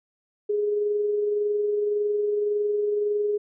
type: tone with amplitude modulation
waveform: sine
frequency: 415.3 Hz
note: G#4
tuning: in tune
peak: -20 dBFS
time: 0.49-3.38 s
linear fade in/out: 10 ms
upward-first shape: sine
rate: 21.8 Hz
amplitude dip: 30%
effects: none

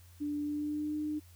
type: tone with pitch glide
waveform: sine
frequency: 293.6 to 302.2 Hz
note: D4 to D4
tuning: 0 to +50 cents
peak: -32 dBFS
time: 0.2-1.2 s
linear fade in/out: 20 ms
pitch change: +50 cents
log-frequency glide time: 0.41-0.96 s
effects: added 87 Hz sine -54 dBFS peak until 1.35 s + white hiss -63 dBFS RMS until 1.35 s

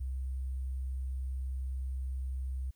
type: tone with sample-and-hold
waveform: sine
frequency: 65.2 Hz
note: C2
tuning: 5 cents flat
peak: -33 dBFS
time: 0-2.71 s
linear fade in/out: 10 ms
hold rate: 8820 Hz
effects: white hiss -75 dBFS RMS until 2.75 s

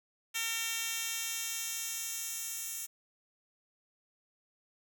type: tone with high-pass filter sweep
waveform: 10% pulse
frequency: 455.6 Hz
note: A#4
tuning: 40 cents flat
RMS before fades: -37 dBFS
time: 0.34-2.87 s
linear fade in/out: 20 ms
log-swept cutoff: 3000 to 7900 Hz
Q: 0.88
effects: 9-bit

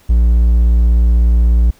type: tone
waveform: triangle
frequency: 58.2 Hz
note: A#1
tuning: 2 cents flat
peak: -5 dBFS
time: 0.09-1.71 s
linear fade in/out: 10 ms
effects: pink hiss -49 dBFS RMS until 1.79 s

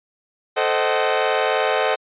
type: chord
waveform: sawtooth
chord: A diminished seventh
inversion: none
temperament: equal with one note detuned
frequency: 440 / 523.3 / 622.3 / 756 Hz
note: A4 / C5 / Eb5 / Gb5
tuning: 0 / 0 / 0 / +37 cents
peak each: -19 dBFS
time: 0.56-1.96 s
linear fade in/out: 20 ms
effects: resampled to 8000 Hz

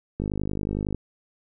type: click train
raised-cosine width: 3 ms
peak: -15 dBFS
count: 39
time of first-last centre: 0.2-0.947 s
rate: 50.9 Hz
effects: none

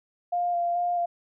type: tone with vibrato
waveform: sine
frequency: 698.5 Hz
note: F5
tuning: in tune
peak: -23 dBFS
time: 0.32-1.06 s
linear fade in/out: 10 ms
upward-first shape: square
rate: 2.3 Hz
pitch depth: 14 cents each way
effects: none

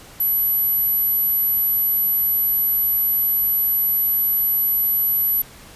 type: tone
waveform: sine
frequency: 11810 Hz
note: F#9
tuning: 4 cents flat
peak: -16 dBFS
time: 0.2-5.42 s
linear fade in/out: 5 ms
effects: pink hiss -43 dBFS RMS until 5.75 s + resampled to 32000 Hz

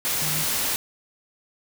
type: tone in noise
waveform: sine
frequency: 154.4 Hz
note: D#3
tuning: 13 cents flat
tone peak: -31 dBFS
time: 0.22-0.43 s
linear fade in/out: 0 ms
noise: white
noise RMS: -25 dBFS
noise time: 0.05-0.76 s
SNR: -9 dB
effects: none

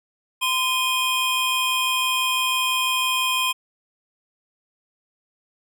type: tone cluster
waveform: square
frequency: 1029 / 2481 / 3213 Hz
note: C6 / D#7 / G7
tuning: -29 / -6 / +42 cents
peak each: -25 dBFS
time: 0.41-3.53 s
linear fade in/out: 20 ms
effects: none

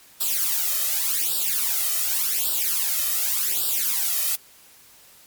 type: noise with flanger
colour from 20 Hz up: blue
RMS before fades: -23 dBFS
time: 0.2-4.36 s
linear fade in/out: 10 ms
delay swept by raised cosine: 0.23 to 1.63 ms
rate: 0.87 Hz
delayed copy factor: +1
effects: white hiss -51 dBFS RMS until 5.26 s + MP3 96 kbps

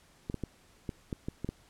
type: clicks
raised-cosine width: 3 ms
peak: -21 dBFS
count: 8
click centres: 0.299 / 0.343 / 0.437 / 0.892 / 1.128 / 1.285 / 1.446 / 1.49 s
effects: pink hiss -62 dBFS RMS until 1.69 s + low-pass 11000 Hz 12 dB/octave

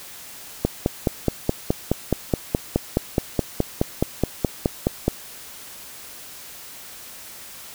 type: click train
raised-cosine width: 2 ms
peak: -4 dBFS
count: 22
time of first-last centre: 0.65-5.08 s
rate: 4.74 Hz
effects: white hiss -40 dBFS RMS until 7.74 s

